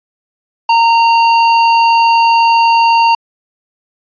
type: tone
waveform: square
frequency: 922 Hz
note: A#5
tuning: 19 cents flat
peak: -7 dBFS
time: 0.69-3.15 s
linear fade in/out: 5 ms
effects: resampled to 11025 Hz